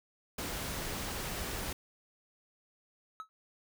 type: noise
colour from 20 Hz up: pink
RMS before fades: -38 dBFS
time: 0.38-1.73 s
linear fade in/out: 5 ms
type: tone with exponential decay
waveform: triangle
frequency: 1291 Hz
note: E6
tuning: 37 cents flat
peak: -34 dBFS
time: 3.2-3.29 s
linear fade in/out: 0 ms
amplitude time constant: 18 ms
effects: none